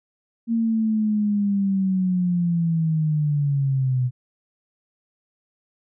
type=linear sweep; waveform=sine; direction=down; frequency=231.4 to 123.7 Hz; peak=-18 dBFS; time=0.47-4.11 s; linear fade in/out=50 ms; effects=none